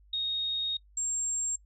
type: tone pair in turn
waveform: sine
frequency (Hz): 3729 / 7458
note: A#7 / A#8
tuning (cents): 0 / 0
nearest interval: octave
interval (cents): 1200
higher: second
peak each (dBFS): -28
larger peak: neither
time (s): 0.13-0.77 / 0.97-1.56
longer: first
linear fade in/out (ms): 5
effects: noise-tail reverb RT60 0.1 s tail -25 dB re dry + added 50 Hz sine -56 dBFS peak until 1.65 s